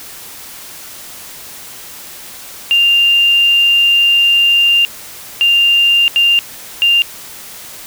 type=tone bursts at uneven times; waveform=sine; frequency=2794 Hz; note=F7; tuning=in tune; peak=-7 dBFS; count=4; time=2.71-4.85 / 5.41-6.08 / 6.16-6.39 / 6.82-7.02 s; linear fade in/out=0 ms; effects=white hiss -32 dBFS RMS until 7.86 s